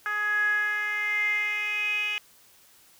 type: tone with band-pass filter sweep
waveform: 10% pulse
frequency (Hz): 418.6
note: G#4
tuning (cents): +14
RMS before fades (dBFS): -27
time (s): 0.06-2.18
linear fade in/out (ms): 0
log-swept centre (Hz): 1500 to 2700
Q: 9.5
effects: white hiss -57 dBFS RMS until 2.99 s